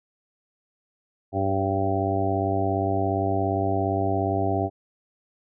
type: harmonic tone with a mistuned harmonic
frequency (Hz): 97.3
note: G2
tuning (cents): -12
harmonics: 1 / 2 / 3 / 4 / 5 / 6 / 7 / 8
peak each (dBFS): -27 / -34 / -29 / -29 / -37 / -35 / -27 / -30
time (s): 1.32-4.7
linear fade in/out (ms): 50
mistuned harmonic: 5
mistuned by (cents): +29
effects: none